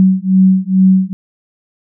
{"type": "beating tone pair", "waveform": "sine", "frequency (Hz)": [187.4, 189.7], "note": ["F#3", "F#3"], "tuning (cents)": [22, 43], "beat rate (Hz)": 2.3, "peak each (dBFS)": -10, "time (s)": [0, 1.13], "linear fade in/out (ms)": 0, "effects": []}